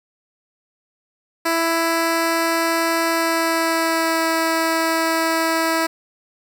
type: tone with pitch glide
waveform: 10% pulse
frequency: 330.8 to 326.2 Hz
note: E4 to E4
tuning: +6 to -18 cents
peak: -9 dBFS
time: 1.45-5.87 s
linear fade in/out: 10 ms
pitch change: -24 cents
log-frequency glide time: 3.07-4.25 s
effects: 8-bit